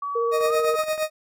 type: tone with pitch glide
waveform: sine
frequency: 1138 to 1262.7 Hz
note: C#6 to D#6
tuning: +45 to +25 cents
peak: -26 dBFS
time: 0.02-0.83 s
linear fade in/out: 5 ms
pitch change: +180 cents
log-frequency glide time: 0.46-0.53 s
type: tone with vibrato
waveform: sine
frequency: 466.2 Hz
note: A#4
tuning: in tune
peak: -21 dBFS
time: 0.15-0.76 s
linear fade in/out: 10 ms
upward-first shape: square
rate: 16 Hz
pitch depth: 10 cents each way
type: tone with tremolo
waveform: 40% pulse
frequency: 622.3 Hz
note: D#5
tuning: in tune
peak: -19 dBFS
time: 0.31-1.1 s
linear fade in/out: 50 ms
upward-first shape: triangle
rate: 8.7 Hz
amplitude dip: 80%
type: click train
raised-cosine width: 0.5 ms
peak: -27 dBFS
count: 14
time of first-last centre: 0.41-1.026 s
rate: 21.1 Hz
effects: none

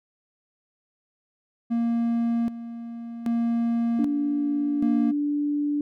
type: tone with tremolo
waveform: triangle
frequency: 233.1 Hz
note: A#3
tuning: in tune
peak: -19 dBFS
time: 1.7-5.12 s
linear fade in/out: 20 ms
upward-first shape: square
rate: 0.64 Hz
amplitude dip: 75%
type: tone with pitch glide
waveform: sine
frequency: 290 to 292.2 Hz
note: D4 to D4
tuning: -22 to -9 cents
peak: -22 dBFS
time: 3.99-5.81 s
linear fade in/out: 2 ms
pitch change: +13 cents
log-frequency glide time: 4.72-5.42 s
effects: none

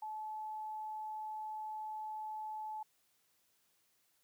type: tone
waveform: sine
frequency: 863 Hz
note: A5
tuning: 34 cents flat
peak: -40 dBFS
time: 0.02-2.83 s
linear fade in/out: 5 ms
effects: white hiss -75 dBFS RMS until 4.23 s + high-pass 60 Hz 12 dB/octave

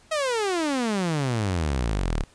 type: exponential sweep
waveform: sawtooth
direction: down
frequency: 647 to 34.11 Hz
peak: -19 dBFS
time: 0.11-2.24 s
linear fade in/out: 10 ms
effects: pink hiss -56 dBFS RMS until 2.34 s + resampled to 22050 Hz

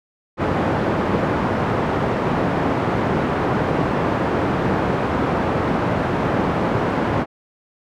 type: band-pass noise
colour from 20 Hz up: pink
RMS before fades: -20 dBFS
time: 0.37-7.26 s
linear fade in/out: 50 ms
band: 120 to 1200 Hz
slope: 12 dB/octave
effects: none

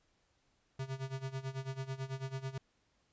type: tone with tremolo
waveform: square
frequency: 133.3 Hz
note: C3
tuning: 33 cents sharp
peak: -36 dBFS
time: 0.79-2.58 s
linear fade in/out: 5 ms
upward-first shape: sine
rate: 9.1 Hz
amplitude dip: 85%
effects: pink hiss -75 dBFS RMS until 3.12 s + resampled to 16000 Hz

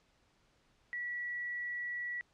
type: tone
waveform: sine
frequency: 1941 Hz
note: B6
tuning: 31 cents flat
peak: -36 dBFS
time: 0.93-2.21 s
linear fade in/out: 0 ms
effects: pink hiss -71 dBFS RMS until 2.33 s + low-pass 6000 Hz 12 dB/octave

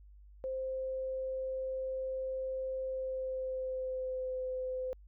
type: tone with pitch glide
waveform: sine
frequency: 523.3 to 512.8 Hz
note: C5 to C5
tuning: 0 to -35 cents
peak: -34 dBFS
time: 0.44-4.93 s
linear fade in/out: 0 ms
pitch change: -35 cents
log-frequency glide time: 2.84-4.41 s
effects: added 50 Hz sine -53 dBFS peak until 5.07 s

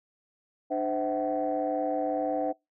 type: tone cluster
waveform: sine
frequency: 298.7 / 515 / 655 / 757 Hz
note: D4 / C5 / E5 / F#5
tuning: +29 / -28 / -11 / +39 cents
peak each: -31 dBFS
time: 0.7-2.53 s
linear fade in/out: 20 ms
effects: noise-tail reverb RT60 0.2 s tail -25 dB re dry + tanh soft clip ceiling -18 dBFS

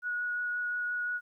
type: tone with vibrato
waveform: sine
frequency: 1458 Hz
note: F#6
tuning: 26 cents flat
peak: -30 dBFS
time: 0.02-1.21 s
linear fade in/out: 50 ms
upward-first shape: triangle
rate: 5.7 Hz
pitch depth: 9 cents each way
effects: 12-bit

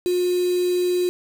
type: tone with quantisation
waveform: sine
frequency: 358.6 Hz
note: F4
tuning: 46 cents sharp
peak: -18 dBFS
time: 0.06-1.09 s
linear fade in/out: 0 ms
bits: 5
effects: none

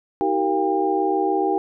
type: tone cluster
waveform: sine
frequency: 316.6 / 383.4 / 460.2 / 703 / 799 Hz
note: D#4 / G4 / A#4 / F5 / G5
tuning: +30 / -38 / -22 / +11 / +33 cents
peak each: -25 / -22 / -28 / -31 / -22 dBFS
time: 0.21-1.58 s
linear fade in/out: 0 ms
effects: none

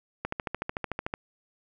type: click train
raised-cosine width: 0.5 ms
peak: -15 dBFS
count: 13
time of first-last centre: 0.25-1.139 s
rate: 13.5 Hz
effects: none

